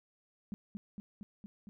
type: tone with echo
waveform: sine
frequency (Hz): 204.2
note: G#3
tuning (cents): -29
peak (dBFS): -36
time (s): 0.52-0.54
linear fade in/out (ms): 0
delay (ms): 230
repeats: 5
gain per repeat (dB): -2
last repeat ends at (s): 1.69
effects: none